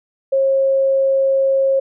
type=tone; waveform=sine; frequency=540 Hz; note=C#5; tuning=45 cents flat; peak=-12 dBFS; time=0.32-1.8 s; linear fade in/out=10 ms; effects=none